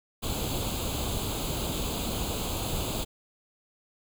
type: noise with comb filter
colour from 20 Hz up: pink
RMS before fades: -31 dBFS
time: 0.22-3.05 s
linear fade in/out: 20 ms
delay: 0.27 ms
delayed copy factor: +0.8
effects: none